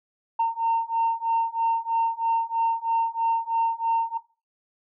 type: beating tone pair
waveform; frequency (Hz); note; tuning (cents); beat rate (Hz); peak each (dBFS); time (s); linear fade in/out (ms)
sine; 912 / 915.1; A#5 / A#5; -38 / -32; 3.1; -23; 0.39-4.18; 10
effects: noise-tail reverb RT60 0.3 s tail -17 dB re dry + tanh soft clip ceiling -16 dBFS